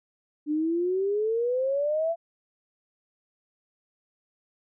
sine exponential sweep, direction up, 293.7 to 682 Hz, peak -23 dBFS, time 0.46-2.16 s, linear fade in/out 50 ms, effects none

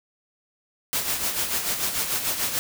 white noise with tremolo, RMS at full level -24 dBFS, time 0.93-2.59 s, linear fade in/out 0 ms, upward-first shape sine, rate 6.8 Hz, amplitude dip 55%, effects none

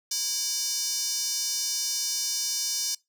square tone with high-pass filter, 329.6 Hz, E4, in tune, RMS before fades -29 dBFS, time 0.11-2.95 s, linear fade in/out 5 ms, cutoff 5500 Hz, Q 3.5, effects noise-tail reverb RT60 0.2 s tail -23 dB re dry

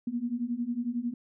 sine beating tone pair, 233.1 / 244.1 Hz, A#3 / B3, 0 / -20 cents, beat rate 11 Hz, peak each -33 / -31 dBFS, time 0.07-1.14 s, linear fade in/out 5 ms, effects none

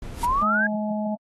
brown noise, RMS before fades -33 dBFS, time 0.02-0.43 s, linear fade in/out 2 ms
white noise with exponential growth, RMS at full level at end -32 dBFS, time 0.07-0.25 s, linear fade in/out 1 ms, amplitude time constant 39 ms
sine exponential sweep, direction up, 932.3 to 1667 Hz, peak -19 dBFS, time 0.23-0.67 s, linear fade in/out 5 ms
harmonic tone, 212.1 Hz, G#3, 37 cents sharp, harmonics 1 / 3 / 4, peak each -25 / -30 / -34 dBFS, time 0.41-1.16 s, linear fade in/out 20 ms
effects AAC 32 kbps

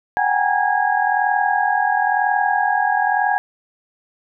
sine tone cluster, 743 / 784 / 825 / 935 / 1644 Hz, F#5 / G5 / G#5 / A#5 / G#6, +7 / 0 / -12 / +5 / -18 cents, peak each -21 / -24 / -19 / -28 / -21 dBFS, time 0.17-3.38 s, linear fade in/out 0 ms, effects none

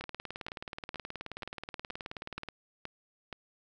two click trains, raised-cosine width 0.3 ms, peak -23 / -23 dBFS, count 47 / 8, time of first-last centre 0.04-2.487 / 0.01-3.328 s, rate 18.8 / 2.11 Hz, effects none

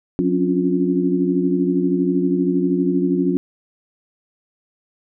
sine tone cluster, 180.9 / 271 / 283.6 / 352.5 Hz, F#3 / C#4 / C#4 / F4, -39 / -39 / +40 / +16 cents, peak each -21 dBFS, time 0.19-3.37 s, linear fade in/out 0 ms, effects none

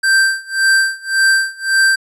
square tone with tremolo, 1568 Hz, G6, in tune, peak -9 dBFS, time 0.03-1.96 s, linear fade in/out 10 ms, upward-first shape sine, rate 1.8 Hz, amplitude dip 95%, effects resampled to 24000 Hz

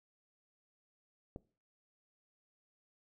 click, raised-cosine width 2 ms, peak -30 dBFS, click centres 1.361 s, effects noise-tail reverb RT60 0.4 s tail -21 dB re dry

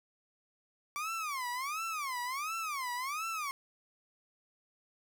30% pulse tone with vibrato, 1141 Hz, C#6, 50 cents sharp, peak -32 dBFS, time 0.96-3.51 s, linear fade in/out 0 ms, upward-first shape sine, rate 1.4 Hz, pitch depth 280 cents each way, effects none

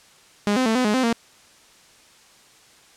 sawtooth tone with pitch steps, 205.5 / 257.2 / 222.5 / 253.2 / 210.3 / 258.8 / 231.7 Hz, G#3 / C4 / A3 / B3 / G#3 / C4 / A#3, -18 / -30 / +20 / +43 / +22 / -19 / -10 cents, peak -14 dBFS, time 0.47-1.128 s, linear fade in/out 0 ms, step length 94 ms, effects white hiss -52 dBFS RMS until 2.96 s + low-pass 8000 Hz 12 dB/octave

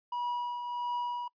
triangle tone with tremolo, 969 Hz, B5, 33 cents flat, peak -28 dBFS, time 0.12-1.28 s, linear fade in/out 5 ms, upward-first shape triangle, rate 1.5 Hz, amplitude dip 50%, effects noise-tail reverb RT60 0.1 s tail -25 dB re dry + resampled to 11025 Hz

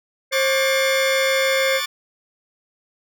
harmonic tone, 534 Hz, C5, 35 cents sharp, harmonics 1 / 3 / 4, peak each -19 / -27 / -23 dBFS, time 0.31-1.81 s, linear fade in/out 50 ms
15% pulse chord, D major seventh, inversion third, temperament just, 1101.2 / 1174.7 / 1468.3 / 1762 Hz, C#6 / D6 / F#6 / A6, -12 / 0 / -14 / +2 cents, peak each -23 / -21 / -27 / -21 dBFS, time 0.32-1.86 s, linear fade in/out 10 ms
effects none

